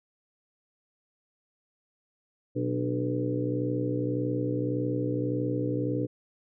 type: harmonic tone with a mistuned harmonic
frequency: 61.74 Hz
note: B1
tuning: in tune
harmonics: 2 / 3 / 4 / 5 / 6 / 7 / 8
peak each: -31 / -41 / -42 / -30 / -38 / -36 / -34 dBFS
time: 2.55-6.07 s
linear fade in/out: 20 ms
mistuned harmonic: 5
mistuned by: -64 cents
effects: none